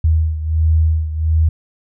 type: beating tone pair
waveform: sine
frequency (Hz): 79.2 / 80.6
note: D#2 / E2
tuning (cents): +31 / -38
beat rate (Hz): 1.4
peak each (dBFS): -13 / -18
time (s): 0.04-1.49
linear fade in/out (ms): 5
effects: none